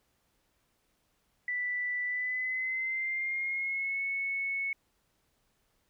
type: tone with pitch glide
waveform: sine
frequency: 1975.5 to 2205 Hz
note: B6 to C#7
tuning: 0 to -10 cents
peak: -30 dBFS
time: 1.48-4.73 s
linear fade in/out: 2 ms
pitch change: +190 cents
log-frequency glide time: 2.05-4.01 s
effects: pink hiss -74 dBFS RMS until 5.89 s